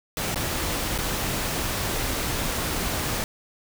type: noise with dropouts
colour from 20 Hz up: pink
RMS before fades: -27 dBFS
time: 0.17-3.24 s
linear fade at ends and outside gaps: 1 ms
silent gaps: 0.345-0.358 / 0.979-0.986 s
effects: none